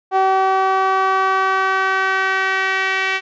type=tone with band-pass filter sweep; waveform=sawtooth; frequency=381.9 Hz; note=G4; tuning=45 cents flat; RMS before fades=-17 dBFS; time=0.11-3.21 s; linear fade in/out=50 ms; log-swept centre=810 to 2200 Hz; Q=2.5; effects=resampled to 16000 Hz